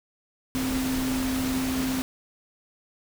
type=tone in noise; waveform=sine; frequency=260.4 Hz; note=C4; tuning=8 cents flat; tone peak=-25 dBFS; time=0.55-2.02 s; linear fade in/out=0 ms; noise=pink; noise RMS=-32 dBFS; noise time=0.55-2.02 s; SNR=+4 dB; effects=none